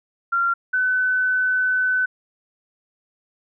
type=tone pair in turn; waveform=sine; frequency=1381 / 1508.3 Hz; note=F6 / F#6; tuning=-20 / +33 cents; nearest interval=major second; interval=153 cents; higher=second; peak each=-17 dBFS; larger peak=neither; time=0.32-0.54 / 0.73-2.06 s; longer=second; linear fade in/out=10 ms; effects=none